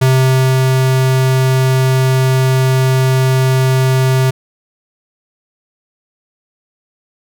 square tone with ADSR envelope, 130.81 Hz, C3, in tune, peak -8 dBFS, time 0.01-4.31 s, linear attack 11 ms, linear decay 550 ms, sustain -2 dB, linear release 12 ms, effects none

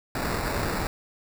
pink noise with sample-and-hold, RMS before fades -28 dBFS, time 0.15-0.87 s, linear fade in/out 2 ms, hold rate 3150 Hz, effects none

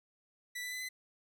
sawtooth tone with pitch steps, 1972 / 1990.3 / 2009 / 2027 Hz, B6 / B6 / B6 / B6, -3 / +13 / +29 / +45 cents, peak -35 dBFS, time 0.55-0.89 s, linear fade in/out 10 ms, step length 85 ms, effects none

